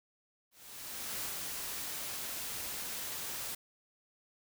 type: noise with ADSR envelope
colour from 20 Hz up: white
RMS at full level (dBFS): -38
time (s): 0.51-3.55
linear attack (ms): 720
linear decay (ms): 94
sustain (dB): -2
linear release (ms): 5
effects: none